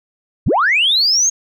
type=linear sweep; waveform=sine; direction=up; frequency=32.7 to 6610 Hz; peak=-10 dBFS; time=0.46-1.3 s; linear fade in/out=10 ms; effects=tanh soft clip ceiling -6 dBFS